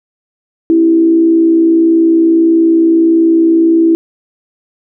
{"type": "tone with frequency modulation", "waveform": "sine", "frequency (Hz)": 329.6, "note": "E4", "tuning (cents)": 0, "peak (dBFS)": -5, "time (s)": [0.7, 3.95], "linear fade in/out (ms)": 0, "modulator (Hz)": 61.6, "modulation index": 0.35, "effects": []}